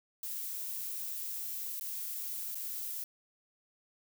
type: noise with dropouts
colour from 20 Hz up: violet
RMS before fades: -39 dBFS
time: 0.23-3.04 s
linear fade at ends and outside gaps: 1 ms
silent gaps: 1.797-1.81 / 2.546-2.554 s
effects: none